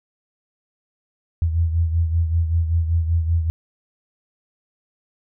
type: beating tone pair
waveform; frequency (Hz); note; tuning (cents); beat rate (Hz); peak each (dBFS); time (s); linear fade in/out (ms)
sine; 82.41 / 87.61; E2 / F2; 0 / +6; 5.2; -17 / -25; 1.42-3.5; 0
effects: none